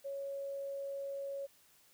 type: tone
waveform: sine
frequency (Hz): 554.4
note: C#5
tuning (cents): 0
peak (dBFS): -38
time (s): 0.04-1.47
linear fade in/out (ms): 20
effects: white hiss -66 dBFS RMS until 1.93 s